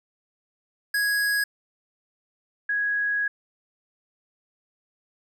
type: tone pair in turn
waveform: square / sine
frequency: 1661.2 / 1661.2 Hz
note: G#6 / G#6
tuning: 0 / 0 cents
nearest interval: unison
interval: 0 cents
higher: neither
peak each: -22 dBFS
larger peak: neither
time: 0.94-1.44 / 2.69-3.28 s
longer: second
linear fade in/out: 5 ms
effects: none

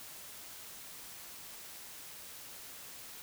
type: silence
effects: white hiss -49 dBFS RMS until 3.22 s

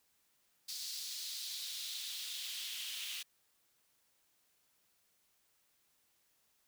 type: noise with high-pass filter sweep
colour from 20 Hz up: pink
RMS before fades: -43 dBFS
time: 0.68-3.23 s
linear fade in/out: 10 ms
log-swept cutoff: 4600 to 3000 Hz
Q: 2.9
effects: white hiss -75 dBFS RMS until 6.67 s

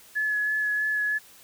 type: tone with vibrato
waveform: sine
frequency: 1705 Hz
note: G#6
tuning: 45 cents sharp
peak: -23 dBFS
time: 0.15-1.19 s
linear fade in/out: 20 ms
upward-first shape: sine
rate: 3.1 Hz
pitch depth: 15 cents each way
effects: white hiss -52 dBFS RMS until 1.43 s

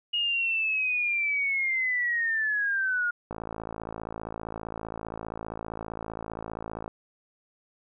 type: linear sweep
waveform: sine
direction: down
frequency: 2875 to 1417 Hz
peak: -24 dBFS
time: 0.13-3.11 s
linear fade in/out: 10 ms
type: click train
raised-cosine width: 1 ms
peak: -21 dBFS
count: 198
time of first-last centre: 3.31-6.879 s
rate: 55.2 Hz
effects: none

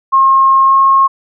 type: tone with pitch glide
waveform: sine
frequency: 1074 to 1081.5 Hz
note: C6 to C#6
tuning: +45 to -43 cents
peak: -5 dBFS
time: 0.12-1.08 s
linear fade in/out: 20 ms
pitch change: +12 cents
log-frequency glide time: 0.65-0.75 s
effects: none

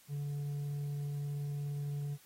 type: tone with hard clipping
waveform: triangle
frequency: 143.9 Hz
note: D3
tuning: 35 cents flat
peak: -34 dBFS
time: 0.08-2.18 s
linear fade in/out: 50 ms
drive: 1 dB
effects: white hiss -62 dBFS RMS until 2.25 s + AAC 48 kbps

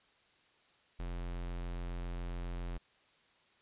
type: tone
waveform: square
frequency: 43.65 Hz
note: F1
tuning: in tune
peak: -38 dBFS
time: 0.99-2.78 s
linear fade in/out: 10 ms
effects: white hiss -68 dBFS RMS until 3.61 s + resampled to 8000 Hz

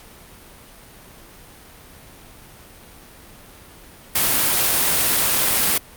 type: noise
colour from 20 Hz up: white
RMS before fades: -18 dBFS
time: 4.15-5.78 s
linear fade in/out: 5 ms
effects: pink hiss -44 dBFS RMS until 5.96 s + Opus 48 kbps

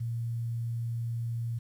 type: tone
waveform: sine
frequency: 116.54 Hz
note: A#2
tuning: in tune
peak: -30 dBFS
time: 0-1.59 s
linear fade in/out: 10 ms
effects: 10-bit

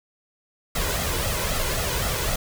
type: noise with flanger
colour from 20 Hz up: pink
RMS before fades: -25 dBFS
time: 0.75-2.36 s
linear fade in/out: 5 ms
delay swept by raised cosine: 1.5 to 2.05 ms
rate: 3.8 Hz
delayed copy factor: +0.6
effects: none

